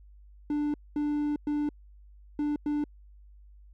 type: tone bursts at uneven times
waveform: triangle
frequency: 295.1 Hz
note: D4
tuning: 8 cents sharp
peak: -24 dBFS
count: 5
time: 0.5-0.74 / 0.96-1.36 / 1.47-1.69 / 2.39-2.56 / 2.66-2.84 s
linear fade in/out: 2 ms
effects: added 50 Hz sine -50 dBFS peak until 3.73 s